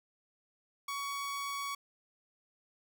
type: tone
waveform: sawtooth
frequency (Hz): 1123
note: C#6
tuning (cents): +22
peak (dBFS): -32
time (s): 0.88-1.75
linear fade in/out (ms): 5
effects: none